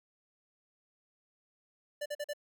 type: tone bursts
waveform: square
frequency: 587.3 Hz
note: D5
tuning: in tune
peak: -35 dBFS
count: 4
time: 2.01-2.335 s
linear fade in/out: 10 ms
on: 49 ms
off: 43 ms
effects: none